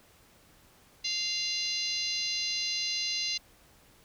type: harmonic tone with a mistuned harmonic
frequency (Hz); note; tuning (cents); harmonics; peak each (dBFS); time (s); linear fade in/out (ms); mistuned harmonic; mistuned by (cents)
696; F5; -6; 3 / 4 / 5 / 6 / 7 / 8 / 9; -42 / -36 / -42 / -33 / -35 / -45 / -40; 1.04-3.38; 10; 6; -35
effects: pink hiss -60 dBFS RMS until 4.04 s